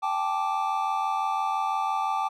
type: chord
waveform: triangle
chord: G suspended second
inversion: none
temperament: equal with one note detuned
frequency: 784 / 869.9 / 1174.7 Hz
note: G5 / A5 / D6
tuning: 0 / -20 / 0 cents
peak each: -27 dBFS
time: 0.02-2.29 s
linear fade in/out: 20 ms
effects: none